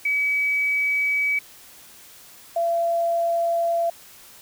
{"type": "tone pair in turn", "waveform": "sine", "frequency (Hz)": [2280, 677.8], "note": ["C#7", "E5"], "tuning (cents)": [48, 48], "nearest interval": "octave + major sixth", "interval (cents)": 2100, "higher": "first", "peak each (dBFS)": -19, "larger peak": "neither", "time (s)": [[0.05, 1.39], [2.56, 3.9]], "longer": "neither", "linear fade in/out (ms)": 5, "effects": ["white hiss -47 dBFS RMS until 4.41 s"]}